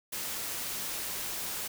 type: noise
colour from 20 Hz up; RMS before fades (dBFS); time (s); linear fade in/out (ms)
white; -36; 0.12-1.68; 10
effects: none